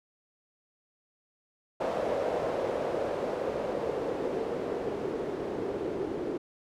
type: noise with low-pass filter sweep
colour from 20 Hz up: blue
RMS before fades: -32 dBFS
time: 1.8-6.38 s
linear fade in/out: 10 ms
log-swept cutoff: 580 to 370 Hz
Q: 3
effects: none